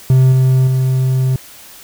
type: tone with level steps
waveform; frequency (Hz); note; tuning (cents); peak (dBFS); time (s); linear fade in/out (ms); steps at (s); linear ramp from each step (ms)
triangle; 130.2; C3; -8; -4 / -6 / -9; 0.1-1.36; 2; 0.32 / 0.67; 2
effects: white hiss -38 dBFS RMS until 1.83 s